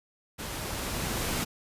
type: noise with level ramp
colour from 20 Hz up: pink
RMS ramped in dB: -37 to -29 dBFS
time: 0.38-1.45 s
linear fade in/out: 20 ms
effects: resampled to 32000 Hz